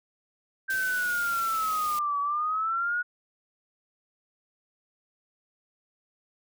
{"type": "linear two-way sweep", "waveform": "sine", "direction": "down then up", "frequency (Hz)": [1568, 1135, 1464], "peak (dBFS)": -25, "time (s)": [0.68, 3.03], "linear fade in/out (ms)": 20, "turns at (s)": 2.2}
{"type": "band-stop noise", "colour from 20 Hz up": "white", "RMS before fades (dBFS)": -39, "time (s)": [0.7, 1.99], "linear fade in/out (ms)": 2, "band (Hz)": [790, 1800], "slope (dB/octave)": 96}
{"effects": []}